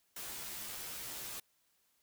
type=noise with comb filter; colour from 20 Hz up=white; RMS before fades=-44 dBFS; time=0.16-1.4 s; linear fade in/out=5 ms; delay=12 ms; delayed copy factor=-0.9; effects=white hiss -75 dBFS RMS until 2.02 s